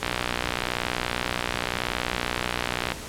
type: click train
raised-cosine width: 0.3 ms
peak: -8 dBFS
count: 177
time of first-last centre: 0.03-2.92 s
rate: 60.9 Hz
effects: pink hiss -37 dBFS RMS until 3.08 s + low-pass 11000 Hz 12 dB/octave